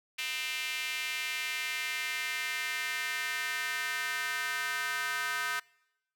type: tone with high-pass filter sweep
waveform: square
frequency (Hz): 140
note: C#3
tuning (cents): +18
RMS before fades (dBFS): -34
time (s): 0.18-5.6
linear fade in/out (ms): 10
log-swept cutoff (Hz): 2500 to 1500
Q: 3
effects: noise-tail reverb RT60 0.9 s tail -25 dB re dry